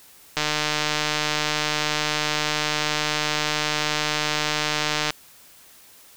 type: click train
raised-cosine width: 0.2 ms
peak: -5 dBFS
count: 716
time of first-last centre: 0.37-5.105 s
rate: 151 Hz
effects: white hiss -50 dBFS RMS until 6.16 s